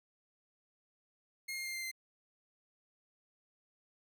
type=tone with pitch steps; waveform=sawtooth; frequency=2141 / 2125 / 2109 / 2093 / 2078 Hz; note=C7 / C7 / C7 / C7 / C7; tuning=+39 / +26 / +13 / 0 / -12 cents; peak=-35 dBFS; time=1.48-1.915 s; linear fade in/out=10 ms; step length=87 ms; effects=none